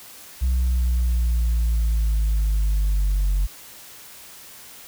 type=linear sweep; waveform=sine; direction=down; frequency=63.8 to 46.25 Hz; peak=-15 dBFS; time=0.41-3.47 s; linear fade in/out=20 ms; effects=tanh soft clip ceiling -16 dBFS + white hiss -43 dBFS RMS until 4.87 s